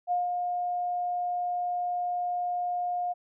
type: tone with ADSR envelope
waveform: sine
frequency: 712 Hz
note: F5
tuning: 33 cents sharp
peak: -23 dBFS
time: 0.07-3.14 s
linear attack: 45 ms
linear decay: 160 ms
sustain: -4 dB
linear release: 25 ms
effects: none